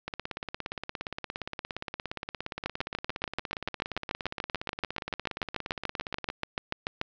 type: two click trains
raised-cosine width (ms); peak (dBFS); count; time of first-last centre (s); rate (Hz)
0.3; -18 / -13; 108 / 31; 0.08-6.301 / 2.66-7.014; 17.2 / 6.89
effects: resampled to 16000 Hz + 9-bit